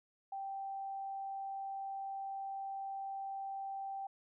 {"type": "tone", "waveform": "sine", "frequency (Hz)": 782, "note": "G5", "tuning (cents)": -4, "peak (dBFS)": -39, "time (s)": [0.32, 4.07], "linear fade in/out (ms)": 5, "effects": []}